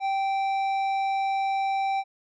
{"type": "tone with tanh clipping", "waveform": "sine", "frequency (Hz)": 780, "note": "G5", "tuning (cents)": -9, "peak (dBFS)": -25, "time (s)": [0, 2.04], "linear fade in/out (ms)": 50, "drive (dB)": 10, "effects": []}